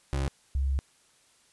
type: tone pair in turn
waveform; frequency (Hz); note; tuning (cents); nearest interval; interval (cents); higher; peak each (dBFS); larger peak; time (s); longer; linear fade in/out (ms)
30% pulse / sine; 68.1 / 67.72; C#2 / C#2; -30 / -40; unison; 10; first; -24; neither; 0.13-0.28 / 0.55-0.79; second; 0
effects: white hiss -63 dBFS RMS until 1.52 s + resampled to 24000 Hz